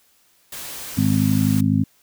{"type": "noise", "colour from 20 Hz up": "white", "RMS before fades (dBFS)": -33, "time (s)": [0.52, 1.61], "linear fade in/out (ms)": 5}
{"type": "harmonic tone", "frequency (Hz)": 52, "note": "G#1", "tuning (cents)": 3, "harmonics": [2, 3, 4, 5], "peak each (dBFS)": [-21, -22, -20, -20], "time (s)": [0.97, 1.84], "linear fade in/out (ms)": 10}
{"effects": ["white hiss -59 dBFS RMS until 2.02 s"]}